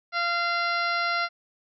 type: harmonic tone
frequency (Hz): 690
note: F5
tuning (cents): -21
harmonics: 1 / 2 / 3 / 4 / 5 / 6 / 7 / 8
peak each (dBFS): -31 / -26 / -30 / -38 / -42 / -35 / -38 / -43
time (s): 0.12-1.29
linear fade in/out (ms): 50
effects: none